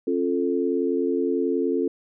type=chord; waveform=sine; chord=Db augmented; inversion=none; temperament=equal with one note detuned; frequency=270.4 / 349.2 / 440 Hz; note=Db4 / F4 / A4; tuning=-43 / 0 / 0 cents; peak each=-25 dBFS; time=0.07-1.88 s; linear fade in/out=5 ms; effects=none